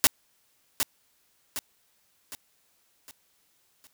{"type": "noise with echo", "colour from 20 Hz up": "white", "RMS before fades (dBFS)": -18, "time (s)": [0.04, 0.07], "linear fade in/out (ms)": 0, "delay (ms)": 760, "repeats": 5, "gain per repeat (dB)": -7, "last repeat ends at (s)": 3.87, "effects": ["white hiss -68 dBFS RMS until 3.93 s"]}